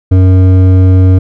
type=tone with hard clipping; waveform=sine; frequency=93 Hz; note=F#2; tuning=9 cents sharp; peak=-4 dBFS; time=0.11-1.19 s; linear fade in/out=10 ms; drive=10 dB; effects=none